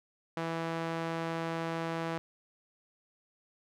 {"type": "tone with band-pass filter", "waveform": "sawtooth", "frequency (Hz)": 164.81, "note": "E3", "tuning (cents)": 0, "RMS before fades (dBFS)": -35, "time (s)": [0.37, 2.18], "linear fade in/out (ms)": 0, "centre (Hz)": 930, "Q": 0.53, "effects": []}